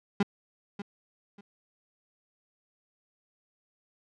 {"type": "tone with echo", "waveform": "35% pulse", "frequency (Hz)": 201.7, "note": "G3", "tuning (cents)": 50, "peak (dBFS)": -20, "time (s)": [0.2, 0.23], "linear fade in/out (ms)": 5, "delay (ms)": 590, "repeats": 2, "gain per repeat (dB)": -13, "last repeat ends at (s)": 1.41, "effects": ["low-pass 4000 Hz 12 dB/octave"]}